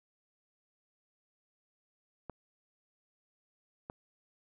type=clicks; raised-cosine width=1 ms; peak=-27 dBFS; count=2; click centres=2.297 / 3.899 s; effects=none